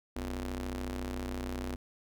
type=ring-modulated tone; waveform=sawtooth; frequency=94.1 Hz; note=F#2; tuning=30 cents sharp; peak=-28 dBFS; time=0.16-1.76 s; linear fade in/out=5 ms; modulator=158 Hz; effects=none